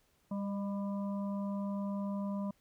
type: harmonic tone with a mistuned harmonic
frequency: 199 Hz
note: G3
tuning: 26 cents sharp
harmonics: 1 / 3 / 5 / 6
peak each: -34 / -44 / -47 / -57 dBFS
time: 0.31-2.51 s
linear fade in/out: 5 ms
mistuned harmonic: 3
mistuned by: +31 cents
effects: pink hiss -72 dBFS RMS until 2.6 s